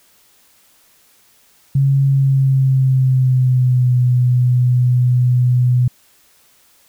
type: tone with pitch glide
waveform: sine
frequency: 137.2 to 124.37 Hz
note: C#3 to B2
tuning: -17 to +13 cents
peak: -10 dBFS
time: 1.75-5.88 s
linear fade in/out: 5 ms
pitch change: -170 cents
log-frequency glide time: 2.06-3.97 s
effects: white hiss -53 dBFS RMS until 6.88 s